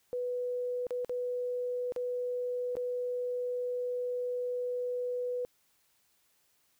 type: tone with dropouts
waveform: sine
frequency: 493.9 Hz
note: B4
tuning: in tune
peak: -31 dBFS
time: 0.13-5.45 s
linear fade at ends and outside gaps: 0 ms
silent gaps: 0.868-0.907 / 1.047-1.095 / 1.922-1.962 / 2.754-2.768 s
effects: white hiss -71 dBFS RMS until 6.79 s